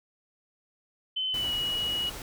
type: tone with pitch glide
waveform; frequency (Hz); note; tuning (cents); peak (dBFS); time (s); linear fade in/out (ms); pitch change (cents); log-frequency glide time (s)
sine; 3053 to 2913; G7 to F#7; -46 to -28; -27; 1.16-2.1; 10; -82; 1.29-1.52
type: noise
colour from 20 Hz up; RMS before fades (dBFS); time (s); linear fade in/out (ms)
pink; -40; 1.34-2.22; 2
effects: none